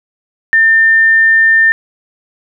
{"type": "tone", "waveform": "sine", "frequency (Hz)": 1800, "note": "A6", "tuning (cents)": 39, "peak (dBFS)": -5, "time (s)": [0.53, 1.72], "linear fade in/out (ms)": 0, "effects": []}